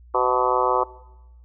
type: harmonic tone with a mistuned harmonic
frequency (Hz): 126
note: B2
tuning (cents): +35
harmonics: 3 / 4 / 5 / 6 / 7 / 8 / 9 / 10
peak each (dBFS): -26 / -24 / -29 / -28 / -24 / -25 / -24 / -30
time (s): 0.14-0.84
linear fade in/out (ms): 10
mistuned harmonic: 6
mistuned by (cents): -38
effects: noise-tail reverb RT60 1.0 s tail -21 dB re dry + added 60 Hz sine -45 dBFS peak until 1.44 s